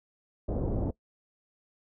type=low-pass noise; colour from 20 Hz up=pink; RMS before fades=-30 dBFS; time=0.48-0.91 s; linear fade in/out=10 ms; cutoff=610 Hz; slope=24 dB/octave; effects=noise-tail reverb RT60 0.1 s tail -20 dB re dry